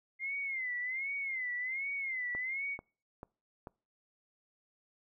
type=tone with vibrato; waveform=sine; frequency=2093 Hz; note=C7; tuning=in tune; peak=-34 dBFS; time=0.19-2.78 s; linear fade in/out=50 ms; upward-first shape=sine; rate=1.3 Hz; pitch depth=120 cents each way
type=click train; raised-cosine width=1 ms; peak=-30 dBFS; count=4; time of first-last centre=2.35-3.672 s; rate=2.27 Hz
effects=noise-tail reverb RT60 0.4 s tail -26 dB re dry